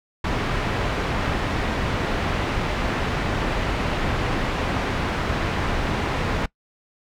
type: low-pass noise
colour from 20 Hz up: pink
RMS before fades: -24 dBFS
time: 0.24-6.46 s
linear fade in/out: 5 ms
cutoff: 2600 Hz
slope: 12 dB/octave
effects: noise-tail reverb RT60 0.1 s tail -22 dB re dry